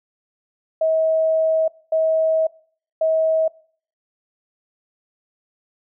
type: tone bursts at uneven times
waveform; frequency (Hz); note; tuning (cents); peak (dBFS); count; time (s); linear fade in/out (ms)
sine; 640; D#5; +49; -15; 3; 0.81-1.68 / 1.92-2.47 / 3.01-3.48; 5
effects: noise-tail reverb RT60 0.5 s tail -21 dB re dry